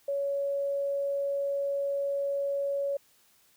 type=tone; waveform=sine; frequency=560 Hz; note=C#5; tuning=18 cents sharp; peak=-27 dBFS; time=0.08-2.97 s; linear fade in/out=5 ms; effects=white hiss -64 dBFS RMS until 3.56 s